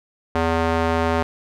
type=tone with band-pass filter; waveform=square; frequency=82.41 Hz; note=E2; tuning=in tune; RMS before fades=-20 dBFS; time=0.35-1.23 s; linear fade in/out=5 ms; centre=830 Hz; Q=0.71; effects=none